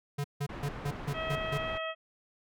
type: tone bursts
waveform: square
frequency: 143.2 Hz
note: D3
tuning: 43 cents flat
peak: -31 dBFS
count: 7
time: 0.18-1.581 s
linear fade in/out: 10 ms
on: 63 ms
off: 160 ms
type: low-pass noise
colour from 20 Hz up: pink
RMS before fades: -41 dBFS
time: 0.49-1.78 s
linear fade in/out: 5 ms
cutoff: 1900 Hz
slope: 12 dB/octave
type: harmonic tone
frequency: 643 Hz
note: E5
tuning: 43 cents flat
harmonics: 1 / 2 / 3 / 4 / 5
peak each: -36 / -39 / -41 / -42 / -43 dBFS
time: 1.13-1.95 s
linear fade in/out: 50 ms
effects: none